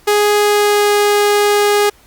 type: tone with pitch glide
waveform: sawtooth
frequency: 415.3 to 412.4 Hz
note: G#4 to G#4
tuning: 0 to -12 cents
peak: -6 dBFS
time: 0.07-1.9 s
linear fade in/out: 10 ms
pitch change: -12 cents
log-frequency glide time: 0.35-0.94 s
effects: pink hiss -48 dBFS RMS until 2.06 s + Opus 48 kbps